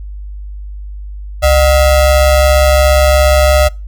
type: ring-modulated tone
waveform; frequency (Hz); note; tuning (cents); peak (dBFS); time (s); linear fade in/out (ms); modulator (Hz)
square; 336.2; E4; +34; -4; 1.42-3.69; 20; 269
effects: noise-tail reverb RT60 0.3 s tail -26 dB re dry + added 50 Hz sine -23 dBFS peak until 3.87 s